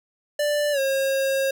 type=tone with pitch glide; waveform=square; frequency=589 to 540.1 Hz; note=D5 to C#5; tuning=+5 to -45 cents; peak=-21 dBFS; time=0.39-1.51 s; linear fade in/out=5 ms; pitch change=-150 cents; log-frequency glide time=0.72-0.79 s; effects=none